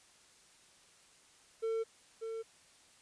triangle tone with echo, 449.9 Hz, A4, 39 cents sharp, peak -30 dBFS, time 1.62-1.84 s, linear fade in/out 20 ms, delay 590 ms, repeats 1, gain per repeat -6 dB, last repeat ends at 2.43 s, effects white hiss -63 dBFS RMS until 3.01 s + resampled to 22050 Hz

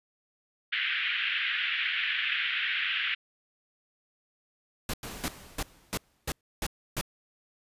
white band-pass noise, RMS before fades -30 dBFS, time 0.72-3.15 s, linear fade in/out 10 ms, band 1500 to 3200 Hz, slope 48 dB/octave
pink noise bursts, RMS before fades -31 dBFS, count 7, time 4.89-7.012 s, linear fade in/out 2 ms, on 46 ms, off 300 ms
pink noise with exponential decay, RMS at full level -38 dBFS, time 5.03-6.41 s, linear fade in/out 2 ms, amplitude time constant 300 ms
effects resampled to 32000 Hz

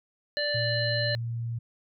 harmonic tone, 587 Hz, D5, 1 cent flat, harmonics 1 / 3 / 5 / 7, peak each -30 / -31 / -39 / -30 dBFS, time 0.37-1.15 s, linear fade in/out 0 ms
sine tone, 116.54 Hz, A#2, in tune, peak -29 dBFS, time 0.54-1.59 s, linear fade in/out 10 ms
effects none

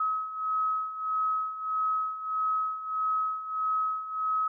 sine beating tone pair, 1277 / 1278.6 Hz, D#6 / D#6, +45 / +47 cents, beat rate 1.6 Hz, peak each -33 / -28 dBFS, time 0-4.48 s, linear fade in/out 5 ms, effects none

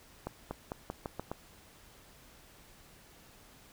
accelerating click train, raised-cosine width 1 ms, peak -22 dBFS, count 7, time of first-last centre 0.27-1.316 s, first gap 240 ms, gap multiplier 0.87, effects pink hiss -58 dBFS RMS until 3.72 s

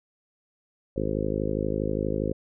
harmonic tone, 52.4 Hz, G#1, 16 cents sharp, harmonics 1 / 2 / 3 / 4 / 5 / 6 / 7 / 8 / 9 / 10, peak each -34 / -34 / -34 / -34 / -34 / -34 / -34 / -34 / -34 / -34 dBFS, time 0.96-2.33 s, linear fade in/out 5 ms, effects none

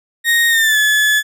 35% pulse tone with pitch glide, 1863 to 1718.3 Hz, A#6 to A6, -2 to -42 cents, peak -9 dBFS, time 0.24-1.23 s, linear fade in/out 50 ms, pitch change -140 cents, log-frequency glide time 0.49-0.78 s, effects none

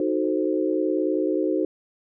sine chord, D# diminished seventh, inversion none, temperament equal, 311.1 / 370 / 440 / 523.3 Hz, D#4 / F#4 / A4 / C5, 0 / 0 / 0 / 0 cents, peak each -24 / -25 / -29 / -28 dBFS, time 0-1.65 s, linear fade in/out 2 ms, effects none

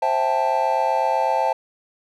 triangle chord, A minor seventh, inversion first, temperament just, 528 / 660 / 792 / 880 Hz, C5 / E5 / G5 / A5, +16 / +2 / +18 / 0 cents, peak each -23 / -23 / -22 / -19 dBFS, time 0.02-1.53 s, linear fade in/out 5 ms, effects none

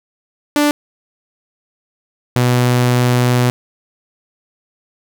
sawtooth tone pair in turn, 293.7 / 123.49 Hz, D4 / B2, 0 / 0 cents, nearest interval octave + minor third, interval 1500 cents, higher first, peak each -7 dBFS, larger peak neither, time 0.56-0.71 / 2.36-3.5 s, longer second, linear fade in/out 0 ms, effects none

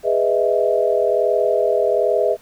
sine chord, E major seventh, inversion first, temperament just, 412 / 494.4 / 618.1 / 659.3 Hz, G#4 / B4 / D#5 / E5, -14 / +2 / -12 / 0 cents, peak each -20 dBFS, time 0.03-2.37 s, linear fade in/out 50 ms, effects pink hiss -50 dBFS RMS until 2.41 s

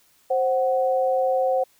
sine tone pair together, 526.1 / 744 Hz, C5 / F#5, +9 / +9 cents, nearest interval tritone, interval 600 cents, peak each -20 / -23 dBFS, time 0.3-1.64 s, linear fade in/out 10 ms, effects white hiss -60 dBFS RMS until 1.79 s

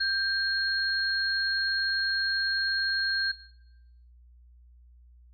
sine tone pair together, 1582 / 4263 Hz, G6 / C8, +15 / +32 cents, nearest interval octave + perfect fourth, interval 1717 cents, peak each -27 dBFS, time 0-3.32 s, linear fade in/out 10 ms, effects noise-tail reverb RT60 0.9 s tail -20 dB re dry + added 60 Hz sine -52 dBFS peak until 5.33 s

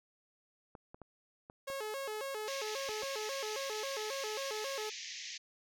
clicks, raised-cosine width 1 ms, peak -35 dBFS, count 7, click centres 0.752 / 0.945 / 1.017 / 1.499 / 1.701 / 2.892 / 3.033 s
sawtooth tone with vibrato, 483.6 Hz, B4, 36 cents flat, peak -34 dBFS, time 1.67-4.9 s, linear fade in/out 10 ms, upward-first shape square, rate 3.7 Hz, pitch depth 210 cents each way
white band-pass noise, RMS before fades -45 dBFS, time 2.47-5.38 s, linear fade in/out 10 ms, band 1800 to 6700 Hz, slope 96 dB/octave
effects none

